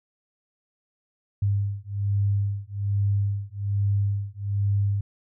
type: beating tone pair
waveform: sine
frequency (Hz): 100 / 101.2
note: G2 / G#2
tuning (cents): +35 / -44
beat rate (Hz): 1.2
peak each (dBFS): -25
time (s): 1.42-5.01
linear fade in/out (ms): 5
effects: none